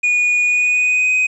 triangle tone with pitch glide, 2454 to 2508 Hz, D#7 to D#7, -25 to +13 cents, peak -11 dBFS, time 0.03-1.27 s, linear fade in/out 10 ms, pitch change +38 cents, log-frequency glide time 0.44-1.14 s, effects resampled to 22050 Hz + 8-bit

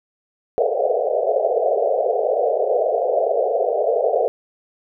pink band-pass noise, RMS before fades -19 dBFS, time 0.58-4.28 s, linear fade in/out 0 ms, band 420 to 730 Hz, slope 96 dB/octave, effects none

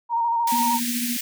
sine tone with vibrato, 932.3 Hz, A#5, in tune, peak -19 dBFS, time 0.09-0.8 s, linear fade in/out 50 ms, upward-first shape square, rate 13 Hz, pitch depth 24 cents each way
white high-pass noise, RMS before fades -28 dBFS, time 0.47-1.21 s, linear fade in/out 5 ms, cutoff 1700 Hz, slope 48 dB/octave
sine tone with tremolo, 240 Hz, B3, 49 cents flat, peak -23 dBFS, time 0.52-1.17 s, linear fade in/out 5 ms, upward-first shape triangle, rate 14 Hz, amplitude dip 55%
effects none

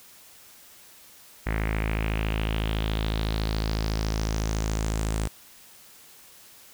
sawtooth tone with low-pass filter sweep, 53.9 Hz, A1, 35 cents flat, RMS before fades -27 dBFS, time 1.46-5.28 s, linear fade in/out 10 ms, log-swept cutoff 2000 to 8600 Hz, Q 3.9, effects white hiss -51 dBFS RMS until 6.73 s

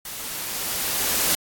white noise with level ramp, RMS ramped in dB -34 to -20 dBFS, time 0.05-1.35 s, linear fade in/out 2 ms, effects AAC 64 kbps

